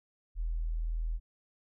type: tone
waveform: sine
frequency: 40.72 Hz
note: E1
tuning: 20 cents flat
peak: -30 dBFS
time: 0.35-1.2 s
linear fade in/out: 50 ms
effects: none